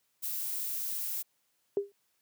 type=noise; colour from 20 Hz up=violet; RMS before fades=-35 dBFS; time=0.22-1.23 s; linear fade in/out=20 ms
type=tone with exponential decay; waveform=sine; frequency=401.7 Hz; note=G4; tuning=42 cents sharp; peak=-22 dBFS; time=1.77-1.92 s; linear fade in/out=1 ms; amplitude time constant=31 ms
effects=white hiss -75 dBFS RMS until 2.21 s + high-pass 80 Hz 12 dB/octave

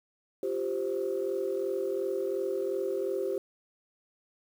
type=chord; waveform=sine; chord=F suspended second; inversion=none; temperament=equal; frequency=349.2 / 392 / 523.3 Hz; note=F4 / G4 / C5; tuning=0 / 0 / 0 cents; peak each=-35 / -30 / -33 dBFS; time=0.43-3.38 s; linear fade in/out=2 ms; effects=tanh soft clip ceiling -21 dBFS + 9-bit

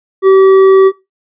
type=tone with hard clipping; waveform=sine; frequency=384 Hz; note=G4; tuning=36 cents flat; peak=-4 dBFS; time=0.22-0.92 s; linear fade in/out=50 ms; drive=7 dB; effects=noise-tail reverb RT60 0.2 s tail -18 dB re dry + resampled to 8000 Hz

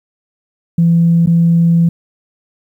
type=tone with dropouts; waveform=sine; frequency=168.2 Hz; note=E3; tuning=35 cents sharp; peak=-6 dBFS; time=0.78-1.89 s; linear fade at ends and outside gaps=5 ms; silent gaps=1.261-1.272 s; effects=tanh soft clip ceiling -2 dBFS + 8-bit

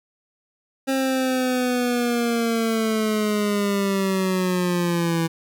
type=linear sweep; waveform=25% pulse; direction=down; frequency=268.6 to 163.8 Hz; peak=-16 dBFS; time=0.87-5.28 s; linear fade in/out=20 ms; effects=none

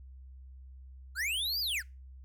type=linear two-way sweep; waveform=square; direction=up then down; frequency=1333 to 4978 to 1333 Hz; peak=-31 dBFS; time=1.15-1.83 s; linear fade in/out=50 ms; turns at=1.6 s; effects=noise-tail reverb RT60 0.3 s tail -26 dB re dry + added 65 Hz sine -47 dBFS peak until 2.24 s

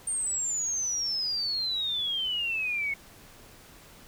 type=exponential sweep; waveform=sine; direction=down; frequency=8870 to 2187 Hz; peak=-27 dBFS; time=0.07-2.94 s; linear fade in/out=5 ms; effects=pink hiss -52 dBFS RMS until 4.07 s

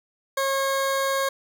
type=tone; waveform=20% pulse; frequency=543 Hz; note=C#5; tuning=36 cents flat; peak=-17 dBFS; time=0.37-1.29 s; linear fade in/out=5 ms; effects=none

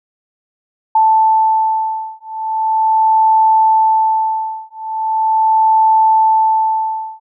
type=beating tone pair; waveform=sine; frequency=880 / 880.4 Hz; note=A5 / A5; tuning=0 / +1 cents; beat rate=0.4 Hz; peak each=-13 dBFS; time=0.95-7.2 s; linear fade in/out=5 ms; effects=none

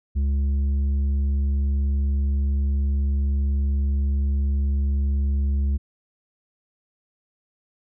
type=tone with tanh clipping; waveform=sine; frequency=69.7 Hz; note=C#2; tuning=10 cents sharp; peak=-20 dBFS; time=0.15-5.78 s; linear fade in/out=20 ms; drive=6 dB; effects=none

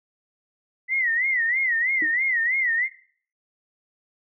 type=tone with vibrato; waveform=sine; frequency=1975.5 Hz; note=B6; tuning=in tune; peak=-20 dBFS; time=0.88-2.89 s; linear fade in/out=50 ms; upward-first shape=sine; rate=3.1 Hz; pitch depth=150 cents each way
type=tone with exponential decay; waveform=sine; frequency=312.8 Hz; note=D#4; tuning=9 cents sharp; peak=-26 dBFS; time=2.02-2.14 s; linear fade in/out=2 ms; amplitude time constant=26 ms
effects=noise-tail reverb RT60 0.5 s tail -17 dB re dry

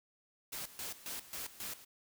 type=noise with tremolo; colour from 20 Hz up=white; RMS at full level=-42 dBFS; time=0.52-1.85 s; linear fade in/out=10 ms; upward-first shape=square; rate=3.7 Hz; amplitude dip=80%; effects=none

